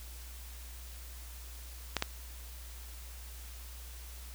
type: clicks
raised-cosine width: 0.2 ms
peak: -12 dBFS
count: 2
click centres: 1.967 / 2.024 s
effects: added 60 Hz sine -45 dBFS peak until 4.34 s + white hiss -52 dBFS RMS until 4.34 s